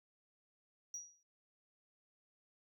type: tone with exponential decay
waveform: sine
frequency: 5770 Hz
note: F#8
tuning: 44 cents flat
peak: -38 dBFS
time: 0.94-1.23 s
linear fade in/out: 2 ms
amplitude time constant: 61 ms
effects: tanh soft clip ceiling -38 dBFS